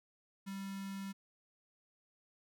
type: tone with notch filter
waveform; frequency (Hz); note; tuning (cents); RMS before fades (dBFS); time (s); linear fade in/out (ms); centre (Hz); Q
square; 195.4; G3; -5; -43; 0.46-1.13; 20; 570; 1.5
effects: none